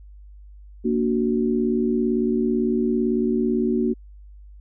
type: chord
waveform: sine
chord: Bb augmented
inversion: none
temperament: equal with one note detuned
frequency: 233.1 / 291 / 370 Hz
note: Bb3 / D4 / F#4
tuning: 0 / -16 / 0 cents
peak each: -21 / -26 / -23 dBFS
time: 0.84-3.94 s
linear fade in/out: 20 ms
effects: added 50 Hz sine -41 dBFS peak until 4.6 s